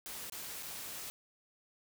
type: noise with dropouts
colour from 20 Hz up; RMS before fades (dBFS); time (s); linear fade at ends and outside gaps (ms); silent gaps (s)
white; -44; 0.06-1.1; 0; 0.298-0.322 / 0.626-0.631
effects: none